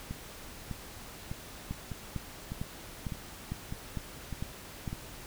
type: two click trains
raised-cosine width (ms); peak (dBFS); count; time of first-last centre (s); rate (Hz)
5; -24 / -22; 9 / 8; 0.11-4.929 / 1.71-4.877; 1.66 / 2.21
effects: pink hiss -47 dBFS RMS until 5.26 s